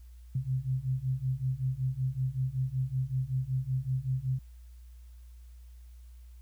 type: beating tone pair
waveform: sine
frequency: 127.7 / 133 Hz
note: C3 / C3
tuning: -42 / +29 cents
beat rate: 5.3 Hz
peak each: -32 / -31 dBFS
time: 0.35-4.39 s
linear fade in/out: 5 ms
effects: added 60 Hz sine -47 dBFS peak until 6.41 s + white hiss -69 dBFS RMS until 6.41 s